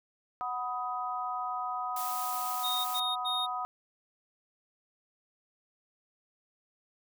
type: chord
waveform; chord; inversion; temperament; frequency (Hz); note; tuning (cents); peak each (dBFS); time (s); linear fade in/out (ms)
sine; B major; second; equal with one note detuned; 740 / 987.8 / 1253.9; F#5 / B5 / D#6; 0 / 0 / +13; -36 / -38 / -35; 0.41-3.65; 0
type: noise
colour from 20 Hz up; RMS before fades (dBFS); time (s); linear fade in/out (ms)
blue; -39; 1.96-3; 5
type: tone bursts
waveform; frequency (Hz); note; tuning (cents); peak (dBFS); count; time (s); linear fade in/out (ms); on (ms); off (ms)
triangle; 3710; A#7; -9; -29; 3; 2.63-3.466; 20; 220; 88
effects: none